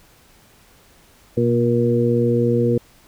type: harmonic tone with a mistuned harmonic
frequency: 118.8 Hz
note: A#2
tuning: 33 cents sharp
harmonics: 1 / 2 / 3 / 4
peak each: -20 / -20 / -22 / -19 dBFS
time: 1.37-2.78 s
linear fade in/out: 5 ms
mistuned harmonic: 1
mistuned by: +39 cents
effects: pink hiss -52 dBFS RMS until 3.07 s